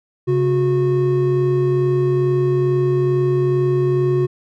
triangle tone pair together, 135.6 / 364.5 Hz, C#3 / F#4, -38 / -26 cents, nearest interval octave + perfect fourth, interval 1712 cents, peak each -16 / -14 dBFS, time 0.27-4.27 s, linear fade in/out 20 ms, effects none

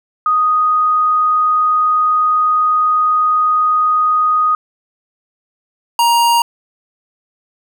sine / square tone pair in turn, 1244 / 940 Hz, D#6 / A#5, -1 / +14 cents, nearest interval perfect fourth, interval 485 cents, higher first, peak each -10 dBFS, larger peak neither, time 0.26-4.55 / 5.99-6.42 s, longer first, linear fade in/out 2 ms, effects none

